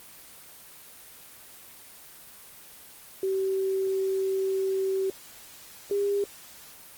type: tone pair in turn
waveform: sine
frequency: 383.7 / 403 Hz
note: G4 / G4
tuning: -37 / +48 cents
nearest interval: minor second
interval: 85 cents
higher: second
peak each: -24 / -23 dBFS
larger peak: second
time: 3.23-5.1 / 5.91-6.24 s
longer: first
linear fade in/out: 2 ms
effects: white hiss -48 dBFS RMS until 6.97 s + Opus 24 kbps